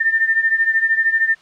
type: beating tone pair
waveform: sine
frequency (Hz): 1798 / 1811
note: A6 / A6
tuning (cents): +37 / +49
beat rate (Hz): 13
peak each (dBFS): -15 / -19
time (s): 0-1.35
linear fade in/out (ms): 10
effects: white hiss -50 dBFS RMS until 1.41 s + low-pass 4000 Hz 12 dB/octave